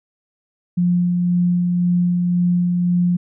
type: tone with tremolo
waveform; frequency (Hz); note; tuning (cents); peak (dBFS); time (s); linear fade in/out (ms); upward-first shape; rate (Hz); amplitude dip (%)
sine; 176.6; F3; +20; -13; 0.77-3.17; 10; sine; 1.9; 25
effects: none